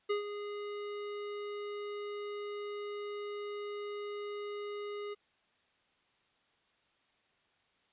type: tone with ADSR envelope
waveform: square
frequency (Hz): 412.4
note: G#4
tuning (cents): -12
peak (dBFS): -29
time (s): 0.09-5.15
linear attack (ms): 15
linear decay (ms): 120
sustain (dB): -10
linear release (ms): 21
effects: white hiss -72 dBFS RMS until 7.92 s + resampled to 8000 Hz